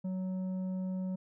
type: tone with tanh clipping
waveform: sine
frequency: 186.2 Hz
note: F#3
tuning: 11 cents sharp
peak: -34 dBFS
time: 0.04-1.16 s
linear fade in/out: 10 ms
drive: 7 dB
effects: none